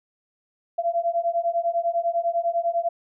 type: beating tone pair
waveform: sine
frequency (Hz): 676 / 686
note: E5 / F5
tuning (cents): +43 / -31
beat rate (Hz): 10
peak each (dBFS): -24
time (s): 0.78-2.89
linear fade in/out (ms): 10
effects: none